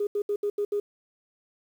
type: tone bursts at uneven times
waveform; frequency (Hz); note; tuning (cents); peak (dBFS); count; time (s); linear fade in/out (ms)
sine; 410.5; G#4; -20; -23; 6; 0-0.07 / 0.15-0.22 / 0.29-0.36 / 0.43-0.5 / 0.58-0.65 / 0.72-0.8; 5
effects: tanh soft clip ceiling -19 dBFS + 9-bit